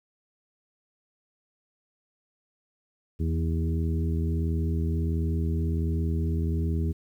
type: harmonic tone with a mistuned harmonic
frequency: 81.4 Hz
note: E2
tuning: 21 cents flat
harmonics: 1 / 2 / 3 / 4 / 5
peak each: -25 / -31 / -35 / -37 / -39 dBFS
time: 3.19-6.93 s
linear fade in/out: 20 ms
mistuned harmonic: 3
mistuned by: -22 cents
effects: 10-bit